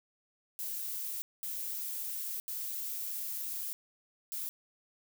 violet noise bursts at uneven times, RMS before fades -38 dBFS, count 4, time 0.59-1.22 / 1.43-2.4 / 2.48-3.73 / 4.32-4.49 s, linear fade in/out 0 ms, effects none

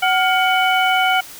harmonic tone with a mistuned harmonic, 748 Hz, F#5, 19 cents sharp, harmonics 1 / 2 / 3 / 4, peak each -16 / -19 / -21 / -22 dBFS, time 0.02-1.21 s, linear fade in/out 10 ms, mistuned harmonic 2, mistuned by -97 cents, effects white hiss -37 dBFS RMS until 1.39 s

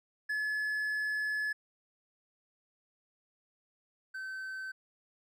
triangle tone pair in turn, 1712 / 1537.2 Hz, A6 / G6, -48 / -34 cents, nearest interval major second, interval 186 cents, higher first, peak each -29 / -36 dBFS, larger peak first, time 0.29-1.53 / 4.14-4.72 s, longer first, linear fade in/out 10 ms, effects none

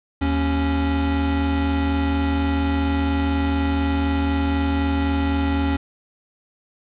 square tone pair together, 77.79 / 277.2 Hz, D#2 / C#4, 0 / 0 cents, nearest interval octave + minor seventh, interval 2200 cents, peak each -22 dBFS, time 0.21-5.77 s, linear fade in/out 10 ms, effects resampled to 8000 Hz + 7-bit

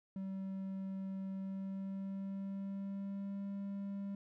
triangle tone with pitch glide, 192.2 to 198.52 Hz, G3 to G3, -34 to +22 cents, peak -37 dBFS, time 0.16-4.15 s, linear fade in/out 2 ms, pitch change +56 cents, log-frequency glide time 1.34-3.45 s, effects none

